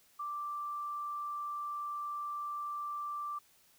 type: tone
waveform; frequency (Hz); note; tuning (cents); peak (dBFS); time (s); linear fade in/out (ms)
sine; 1174.7; D6; 0; -36; 0.19-3.39; 10
effects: white hiss -66 dBFS RMS until 3.78 s